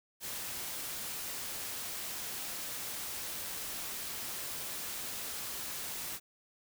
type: noise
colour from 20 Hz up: white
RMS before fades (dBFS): -40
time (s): 0.2-6.2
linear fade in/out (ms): 50
effects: none